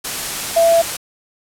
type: tone in noise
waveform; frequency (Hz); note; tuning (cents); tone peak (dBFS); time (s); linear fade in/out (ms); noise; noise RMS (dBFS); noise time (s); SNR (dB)
sine; 669; E5; +25; -9; 0.56-0.82; 10; white; -23; 0.04-0.97; +11
effects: low-pass 12000 Hz 12 dB/octave